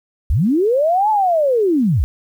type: linear two-way sweep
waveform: sine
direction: up then down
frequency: 48.52 to 880 to 48.52 Hz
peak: -12 dBFS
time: 0.3-2.04 s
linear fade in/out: 0 ms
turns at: 1.1 s
effects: 8-bit